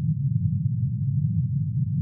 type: band-pass noise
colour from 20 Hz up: white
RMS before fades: -24 dBFS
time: 0-2.01 s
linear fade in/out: 0 ms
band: 100 to 160 Hz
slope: 48 dB/octave
effects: none